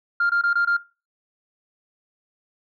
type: tone bursts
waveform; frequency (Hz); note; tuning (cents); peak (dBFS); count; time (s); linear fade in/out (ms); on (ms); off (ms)
sine; 1399; F6; +3; -16; 5; 0.2-0.768; 5; 96; 22
effects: noise-tail reverb RT60 0.3 s tail -19 dB re dry + tanh soft clip ceiling -14 dBFS